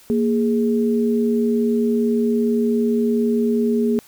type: tone pair together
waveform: sine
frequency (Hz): 232.7 / 415.2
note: A#3 / G#4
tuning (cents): -3 / 0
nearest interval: minor seventh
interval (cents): 1003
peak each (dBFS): -17 / -20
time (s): 0.1-3.99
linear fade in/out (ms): 0
effects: white hiss -49 dBFS RMS until 4.07 s